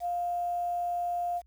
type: tone with quantisation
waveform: sine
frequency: 702 Hz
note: F5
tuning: 9 cents sharp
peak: -28 dBFS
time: 0-1.42 s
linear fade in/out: 50 ms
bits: 9
effects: added 60 Hz sine -58 dBFS peak until 1.46 s